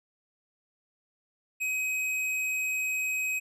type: tone with hard clipping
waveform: sine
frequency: 2529 Hz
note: D#7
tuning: 28 cents sharp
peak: -29 dBFS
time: 1.6-3.4 s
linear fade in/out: 20 ms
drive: 12 dB
effects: resampled to 32000 Hz